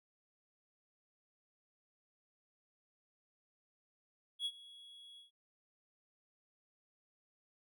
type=tone with ADSR envelope; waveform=triangle; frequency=3344 Hz; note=G#7; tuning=11 cents sharp; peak=-32 dBFS; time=4.39-5.31 s; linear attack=65 ms; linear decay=54 ms; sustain=-20 dB; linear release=130 ms; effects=none